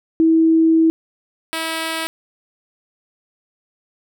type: tone pair in turn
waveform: sine / 5% pulse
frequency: 324.1 / 324.1 Hz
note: E4 / E4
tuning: -29 / -29 cents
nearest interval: unison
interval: 0 cents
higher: neither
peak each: -10 dBFS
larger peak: neither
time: 0.2-0.9 / 1.53-2.07 s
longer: first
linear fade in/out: 0 ms
effects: none